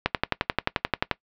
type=click train; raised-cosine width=0.3 ms; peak=-4 dBFS; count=13; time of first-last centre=0.06-1.113 s; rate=11.4 Hz; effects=noise-tail reverb RT60 0.1 s tail -20 dB re dry + low-pass 4000 Hz 12 dB/octave